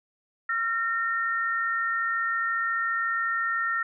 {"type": "tone pair together", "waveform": "sine", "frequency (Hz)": [1367, 1832.6], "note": ["F6", "A#6"], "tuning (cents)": [-37, -30], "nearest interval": "perfect fourth", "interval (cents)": 507, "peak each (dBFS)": -27, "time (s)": [0.49, 3.83], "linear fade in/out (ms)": 5, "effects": []}